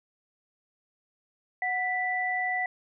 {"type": "tone pair together", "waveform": "sine", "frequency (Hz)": [735.9, 1975.5], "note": ["F#5", "B6"], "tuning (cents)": [-10, 0], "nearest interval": "octave + perfect fourth", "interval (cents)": 1710, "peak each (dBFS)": [-30, -28], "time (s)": [1.62, 2.66], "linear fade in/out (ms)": 2, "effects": []}